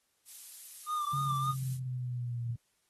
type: noise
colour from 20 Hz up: violet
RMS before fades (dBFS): -44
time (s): 0.25-1.8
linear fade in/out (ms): 50
type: tone with vibrato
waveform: triangle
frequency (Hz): 1200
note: D6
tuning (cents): +37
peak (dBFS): -29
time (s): 0.86-1.55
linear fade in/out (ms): 50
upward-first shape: sine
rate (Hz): 3.5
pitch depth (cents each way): 43
type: exponential sweep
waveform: sine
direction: down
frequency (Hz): 140 to 116.54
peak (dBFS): -33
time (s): 1.13-2.56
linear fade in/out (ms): 5
effects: white hiss -75 dBFS RMS until 2.89 s + AAC 32 kbps